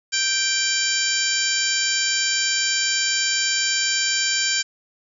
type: harmonic tone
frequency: 784 Hz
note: G5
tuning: in tune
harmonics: 2 / 3 / 4 / 5 / 6 / 7 / 8 / 9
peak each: -26 / -28 / -27 / -32 / -26 / -28 / -33 / -25 dBFS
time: 0.12-4.63 s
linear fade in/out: 20 ms
effects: none